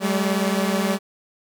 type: tone cluster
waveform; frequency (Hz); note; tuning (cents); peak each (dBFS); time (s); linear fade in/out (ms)
sawtooth; 193.2 / 212 / 573; G3 / G#3 / D5; -25 / +36 / -43; -18 / -20 / -25; 0-0.99; 50
effects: none